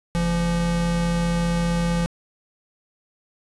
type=tone pair together; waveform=square; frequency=45.27 / 170.9 Hz; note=F#1 / F3; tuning=-37 / -37 cents; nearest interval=octave + major seventh; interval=2300 cents; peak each=-28 / -21 dBFS; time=0.15-2.06 s; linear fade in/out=0 ms; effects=resampled to 24000 Hz + 10-bit